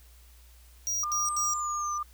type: tone bursts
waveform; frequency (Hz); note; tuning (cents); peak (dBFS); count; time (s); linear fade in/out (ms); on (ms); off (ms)
square; 5740; F8; +47; -28; 3; 0.87-1.536; 0; 170; 78
type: tone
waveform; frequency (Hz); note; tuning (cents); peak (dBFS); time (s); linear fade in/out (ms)
sine; 1200; D6; +37; -29; 1.03-2.03; 5
type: exponential sweep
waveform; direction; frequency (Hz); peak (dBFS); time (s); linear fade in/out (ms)
sine; down; 8510 to 5920; -37; 1.25-1.98; 5
effects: added 60 Hz sine -52 dBFS peak until 2.13 s + white hiss -60 dBFS RMS until 2.13 s

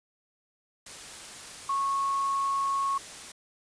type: tone in noise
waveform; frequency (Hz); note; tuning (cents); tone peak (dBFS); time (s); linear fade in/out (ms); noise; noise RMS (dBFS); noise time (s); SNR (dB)
sine; 1100; C#6; -14; -25; 1.69-2.98; 5; white; -43; 0.86-3.32; +15
effects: resampled to 22050 Hz

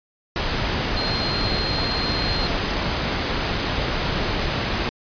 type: tone in noise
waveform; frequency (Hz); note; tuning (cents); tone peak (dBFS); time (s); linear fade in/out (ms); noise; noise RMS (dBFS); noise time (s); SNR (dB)
sine; 4186; C8; 0; -26; 0.97-2.47; 0; pink; -23; 0.36-4.89; -6
effects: resampled to 11025 Hz

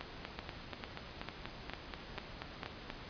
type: two click trains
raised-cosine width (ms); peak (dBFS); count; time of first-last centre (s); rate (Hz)
0.3; -23 / -24; 6 / 13; 0.39-2.632 / 0.01-2.902; 2.23 / 4.15
effects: pink hiss -49 dBFS RMS until 3.09 s + resampled to 11025 Hz

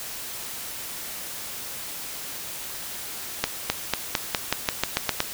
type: accelerating click train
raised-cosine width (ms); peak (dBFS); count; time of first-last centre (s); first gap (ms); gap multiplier
0.2; -3; 11; 3.44-5.204; 260; 0.91
effects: white hiss -35 dBFS RMS until 5.33 s

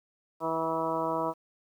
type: harmonic tone with a mistuned harmonic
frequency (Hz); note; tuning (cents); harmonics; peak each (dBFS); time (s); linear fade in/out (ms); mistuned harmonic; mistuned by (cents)
162.5; E3; -24; 1 / 2 / 3 / 4 / 5 / 6 / 7 / 8; -42 / -35 / -35 / -33 / -41 / -32 / -38 / -39; 0.4-1.34; 50; 5; -20
effects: 10-bit

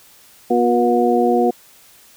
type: tone cluster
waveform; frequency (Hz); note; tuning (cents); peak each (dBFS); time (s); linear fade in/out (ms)
sine; 241.8 / 360.4 / 480.6 / 723; B3 / F#4 / B4 / F#5; -36 / -45 / -47 / -40; -18; 0.5-1.51; 10
effects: white hiss -48 dBFS RMS until 2.16 s

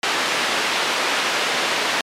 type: band-pass noise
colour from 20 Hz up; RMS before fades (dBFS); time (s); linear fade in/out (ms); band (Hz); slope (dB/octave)
white; -21; 0.03-2.01; 2; 310 to 3100; 12
effects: low-pass 12000 Hz 12 dB/octave + MP3 96 kbps

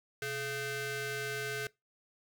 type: ring-modulated tone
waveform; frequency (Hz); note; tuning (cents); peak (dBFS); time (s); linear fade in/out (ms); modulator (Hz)
sawtooth; 554.4; C#5; 0; -28; 0.22-1.67; 2; 981
effects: noise-tail reverb RT60 0.2 s tail -21 dB re dry

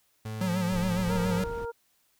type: tone with pitch glide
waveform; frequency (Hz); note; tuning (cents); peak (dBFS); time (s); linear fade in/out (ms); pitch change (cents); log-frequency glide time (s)
35% pulse; 109.2 to 106.15; A2 to G#2; -13 to +38; -32; 0.25-1.44; 5; -49; 1.23-1.29
type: tone with vibrato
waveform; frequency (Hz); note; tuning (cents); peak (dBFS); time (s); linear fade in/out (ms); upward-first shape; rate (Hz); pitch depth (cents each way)
square; 180.2; F#3; -45; -27; 0.41-1.44; 2; sine; 7.2; 76
type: noise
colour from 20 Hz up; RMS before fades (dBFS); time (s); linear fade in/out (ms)
brown; -38; 0.71-1.66; 20
type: harmonic tone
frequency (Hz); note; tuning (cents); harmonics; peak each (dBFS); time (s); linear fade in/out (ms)
466.2; A#4; 0; 1 / 2 / 3; -33 / -39 / -43; 1.08-1.72; 20
effects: white hiss -69 dBFS RMS until 2.19 s

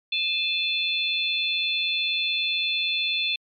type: tone cluster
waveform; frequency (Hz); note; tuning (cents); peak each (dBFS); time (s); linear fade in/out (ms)
sine; 2457 / 2633 / 3484 / 4205; D#7 / E7 / A7 / C8; -22 / -3 / -18 / +8; -33 / -27 / -25 / -32; 0.12-3.36; 5
effects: MP3 64 kbps

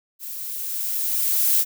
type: noise with level ramp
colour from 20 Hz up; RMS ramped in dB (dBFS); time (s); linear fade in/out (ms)
violet; -34 to -17; 0.19-1.65; 50
effects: none

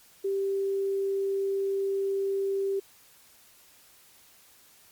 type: tone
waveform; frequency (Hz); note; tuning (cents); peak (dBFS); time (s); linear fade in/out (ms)
sine; 392; G4; 0; -25; 0.24-2.8; 10
effects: white hiss -57 dBFS RMS until 4.91 s + MP3 96 kbps

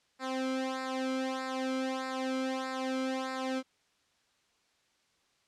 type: tone with flanger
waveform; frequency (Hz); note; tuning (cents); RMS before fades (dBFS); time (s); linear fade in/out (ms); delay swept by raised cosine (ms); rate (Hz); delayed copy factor
sawtooth; 261.6; C4; 0; -34; 0.19-3.63; 50; 0.32 to 1.12; 1.6; -0.9
effects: white hiss -71 dBFS RMS until 5.47 s + low-pass 6000 Hz 12 dB/octave

